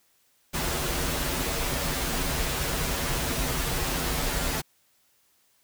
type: noise with comb filter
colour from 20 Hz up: pink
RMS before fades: -28 dBFS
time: 0.53-4.62 s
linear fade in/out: 20 ms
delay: 9.7 ms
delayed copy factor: -0.9
effects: white hiss -66 dBFS RMS until 5.63 s